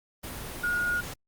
sine tone in noise, 1437 Hz, F6, 49 cents sharp, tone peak -25 dBFS, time 0.63-1.01 s, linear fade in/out 10 ms, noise pink, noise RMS -38 dBFS, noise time 0.23-1.14 s, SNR +10 dB, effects Opus 32 kbps

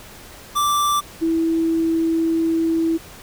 square / sine tone pair in turn, 1172 / 327.4 Hz, D6 / E4, -4 / -12 cents, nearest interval octave + minor seventh, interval 2208 cents, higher first, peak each -17 / -16 dBFS, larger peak second, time 0.55-1.01 / 1.21-2.98 s, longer second, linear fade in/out 20 ms, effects pink hiss -41 dBFS RMS until 3.22 s

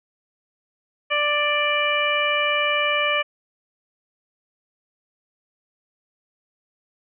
harmonic tone, 589 Hz, D5, 5 cents sharp, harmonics 1 / 2 / 3 / 4 / 5, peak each -25 / -25 / -27 / -23 / -26 dBFS, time 1.1-3.23 s, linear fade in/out 20 ms, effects none

